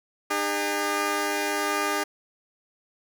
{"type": "tone pair together", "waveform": "10% pulse", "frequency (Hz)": [302.9, 404.3], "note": ["D#4", "G#4"], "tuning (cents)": [-46, -46], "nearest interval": "perfect fourth", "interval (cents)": 500, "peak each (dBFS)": [-20, -18], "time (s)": [0.3, 2.04], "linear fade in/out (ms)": 10, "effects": []}